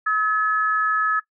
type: tone pair together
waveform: sine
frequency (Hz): 1284.9 / 1712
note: E6 / A6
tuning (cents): -45 / -48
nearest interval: perfect fourth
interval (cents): 497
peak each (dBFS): -20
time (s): 0.06-1.2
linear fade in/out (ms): 10
effects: noise-tail reverb RT60 0.1 s tail -19 dB re dry